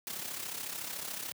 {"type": "noise with amplitude modulation", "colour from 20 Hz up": "white", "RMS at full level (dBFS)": -37, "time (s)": [0.07, 1.32], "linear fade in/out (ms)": 0, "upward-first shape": "sine", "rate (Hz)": 33.8, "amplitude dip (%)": 60, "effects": ["high-pass 100 Hz 12 dB/octave"]}